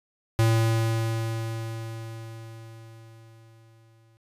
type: tone with exponential decay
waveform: square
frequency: 113.1 Hz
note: A2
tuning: 48 cents sharp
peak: -18 dBFS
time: 0.39-4.17 s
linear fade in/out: 0 ms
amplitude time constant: 820 ms
effects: resampled to 32000 Hz